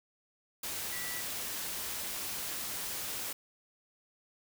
sine tone in noise, 1959 Hz, B6, 15 cents flat, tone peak -42 dBFS, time 0.92-1.21 s, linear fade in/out 5 ms, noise white, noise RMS -38 dBFS, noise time 0.63-3.33 s, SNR -7 dB, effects none

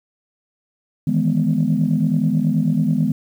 sine chord, E major seventh, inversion third, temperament equal, 155.56 / 164.81 / 207.7 / 246.9 Hz, D#3 / E3 / G#3 / B3, 0 / 0 / 0 / 0 cents, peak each -20 dBFS, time 1.07-3.12 s, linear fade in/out 5 ms, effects tanh soft clip ceiling -7 dBFS + 8-bit

